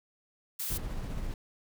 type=noise; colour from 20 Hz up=blue; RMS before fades=-35 dBFS; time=0.59-0.78 s; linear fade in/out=10 ms
type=noise with tremolo; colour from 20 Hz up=brown; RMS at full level=-34 dBFS; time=0.7-1.34 s; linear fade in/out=2 ms; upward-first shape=sine; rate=15 Hz; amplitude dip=30%
effects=none